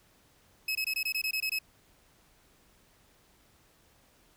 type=tone bursts; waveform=30% pulse; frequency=2571 Hz; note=E7; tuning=44 cents flat; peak=-26 dBFS; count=10; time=0.68-1.589 s; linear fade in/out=5 ms; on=72 ms; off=21 ms; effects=pink hiss -64 dBFS RMS until 4.36 s